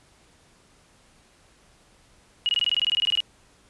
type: tone bursts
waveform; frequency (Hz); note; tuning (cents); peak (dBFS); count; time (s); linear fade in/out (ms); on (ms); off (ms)
sine; 2892; F#7; -40; -19; 15; 2.46-3.204; 0; 30; 21
effects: pink hiss -58 dBFS RMS until 3.69 s + resampled to 24000 Hz